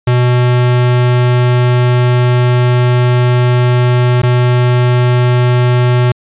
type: tone with dropouts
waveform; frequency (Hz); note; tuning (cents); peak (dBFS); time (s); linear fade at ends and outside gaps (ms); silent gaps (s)
square; 123.47; B2; 0; -8; 0.07-6.12; 5; 4.219-4.232
effects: resampled to 8000 Hz